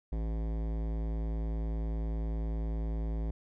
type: tone with hard clipping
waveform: sine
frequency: 55 Hz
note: A1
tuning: in tune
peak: -33 dBFS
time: 0.12-3.31 s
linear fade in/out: 5 ms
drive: 18 dB
effects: none